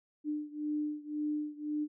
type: beating tone pair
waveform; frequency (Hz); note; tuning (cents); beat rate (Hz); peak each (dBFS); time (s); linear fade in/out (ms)
sine; 299 / 300.9; D4 / D4; +31 / +42; 1.9; -35 / -37; 0.24-1.88; 50
effects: none